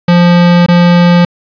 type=tone with dropouts; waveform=square; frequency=174.61 Hz; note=F3; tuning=in tune; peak=-4 dBFS; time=0.08-1.25 s; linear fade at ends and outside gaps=5 ms; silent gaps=0.663-0.684 s; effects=resampled to 11025 Hz + 7-bit